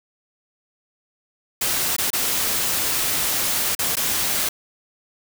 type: noise with dropouts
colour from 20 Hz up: white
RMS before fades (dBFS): -22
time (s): 1.61-4.49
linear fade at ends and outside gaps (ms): 5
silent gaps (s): 1.965-1.983 / 2.104-2.131 / 3.751-3.79 / 3.956-3.968
effects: none